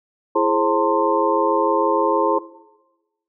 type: tone cluster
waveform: sine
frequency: 334.5 / 420.9 / 532 / 900 / 1049 Hz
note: E4 / G#4 / C5 / A5 / C6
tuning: +25 / +23 / +29 / +39 / +4 cents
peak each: -21 dBFS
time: 0.35-2.39 s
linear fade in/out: 10 ms
effects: noise-tail reverb RT60 1.0 s tail -17 dB re dry